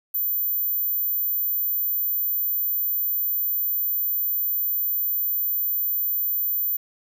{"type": "tone", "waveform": "sine", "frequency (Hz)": 14260, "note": "A9", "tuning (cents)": 22, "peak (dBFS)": -19, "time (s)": [0.14, 6.77], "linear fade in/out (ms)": 10, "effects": ["tanh soft clip ceiling -20 dBFS", "9-bit"]}